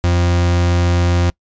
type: tone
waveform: 40% pulse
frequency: 87.3 Hz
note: F2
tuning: in tune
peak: -11 dBFS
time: 0.04-1.3 s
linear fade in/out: 0 ms
effects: noise-tail reverb RT60 0.1 s tail -26 dB re dry + resampled to 16000 Hz